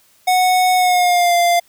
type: tone with pitch glide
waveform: square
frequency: 736 to 694.7 Hz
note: F#5 to F5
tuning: -9 to -9 cents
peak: -12 dBFS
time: 0.27-1.6 s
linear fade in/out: 10 ms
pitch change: -100 cents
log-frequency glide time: 0.75-1.35 s
effects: white hiss -54 dBFS RMS until 1.68 s